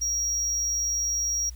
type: tone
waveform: triangle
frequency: 5660 Hz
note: F8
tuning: 22 cents sharp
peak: -23 dBFS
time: 0.01-1.5 s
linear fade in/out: 10 ms
effects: added 60 Hz sine -38 dBFS peak until 1.55 s + white hiss -58 dBFS RMS until 1.55 s